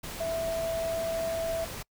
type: tone in noise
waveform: sine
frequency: 659.3 Hz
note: E5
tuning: in tune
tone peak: -28 dBFS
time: 0.2-1.65 s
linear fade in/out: 10 ms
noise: pink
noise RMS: -39 dBFS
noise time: 0.03-1.83 s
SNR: +8 dB
effects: noise-tail reverb RT60 0.1 s tail -25 dB re dry